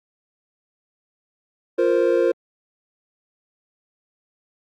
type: chord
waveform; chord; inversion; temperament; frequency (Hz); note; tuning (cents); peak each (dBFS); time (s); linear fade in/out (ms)
triangle; F suspended fourth; none; just; 349.2 / 465.6 / 523.8; F4 / Bb4 / C5; 0 / -2 / +2; -18; 1.78-2.32; 10
effects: Opus 48 kbps